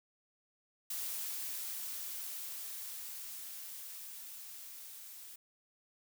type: noise with level ramp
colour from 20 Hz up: blue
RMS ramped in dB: -39 to -51 dBFS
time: 0.9-5.36 s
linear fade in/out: 5 ms
effects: none